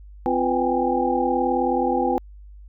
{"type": "tone cluster", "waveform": "sine", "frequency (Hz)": [258.4, 347.6, 498.4, 781, 820], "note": ["C4", "F4", "B4", "G5", "G#5"], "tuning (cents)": [-21, -8, 16, -7, -22], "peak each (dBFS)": -25, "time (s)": [0.26, 2.18], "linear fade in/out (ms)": 0, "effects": ["added 50 Hz sine -40 dBFS peak until 2.68 s"]}